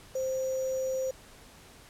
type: tone with sample-and-hold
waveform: sine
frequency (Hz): 523.3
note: C5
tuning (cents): 0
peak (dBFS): -28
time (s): 0.15-1.11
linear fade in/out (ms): 5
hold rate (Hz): 6300
effects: pink hiss -53 dBFS RMS until 1.89 s + low-pass 12000 Hz 12 dB/octave